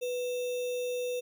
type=tone with sample-and-hold; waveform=sine; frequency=493.9 Hz; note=B4; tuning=in tune; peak=-30 dBFS; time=0.01-1.21 s; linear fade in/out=20 ms; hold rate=3150 Hz; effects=none